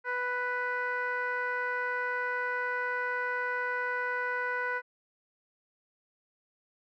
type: tone with low-pass filter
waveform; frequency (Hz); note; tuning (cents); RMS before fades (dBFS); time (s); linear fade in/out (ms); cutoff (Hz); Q
15% pulse; 494.8; B4; +3; -32; 0.04-4.82; 50; 1700; 2.9
effects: none